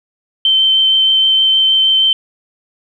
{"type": "tone with vibrato", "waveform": "sine", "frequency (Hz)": 3100, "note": "G7", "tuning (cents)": -20, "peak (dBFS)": -8, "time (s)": [0.45, 2.13], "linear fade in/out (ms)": 2, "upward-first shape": "triangle", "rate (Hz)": 6.4, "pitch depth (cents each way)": 11, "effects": ["8-bit"]}